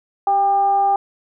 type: tone with frequency modulation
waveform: sine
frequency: 796 Hz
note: G5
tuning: 26 cents sharp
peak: -13 dBFS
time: 0.27-0.96 s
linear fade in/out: 2 ms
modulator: 406 Hz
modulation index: 0.32
effects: none